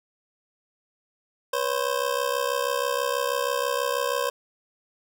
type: ring-modulated tone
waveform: 25% pulse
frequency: 523.3 Hz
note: C5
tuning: in tune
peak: -17 dBFS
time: 1.53-4.3 s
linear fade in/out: 5 ms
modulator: 33.1 Hz
effects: none